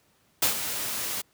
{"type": "noise with ADSR envelope", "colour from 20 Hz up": "white", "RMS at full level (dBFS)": -21, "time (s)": [0.42, 1.22], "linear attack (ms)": 7, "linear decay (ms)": 110, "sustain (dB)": -10, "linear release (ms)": 15, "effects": ["pink hiss -65 dBFS RMS until 1.33 s", "high-pass 80 Hz 12 dB/octave"]}